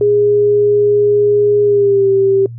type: tone with pitch glide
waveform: sine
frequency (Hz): 412.4 to 390.2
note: G#4 to G4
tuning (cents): -12 to -8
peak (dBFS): -8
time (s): 0.01-2.46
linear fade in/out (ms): 2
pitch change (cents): -96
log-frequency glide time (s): 1.63-2.09
effects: noise-tail reverb RT60 0.1 s tail -23 dB re dry + added 117 Hz sine -26 dBFS peak until 2.58 s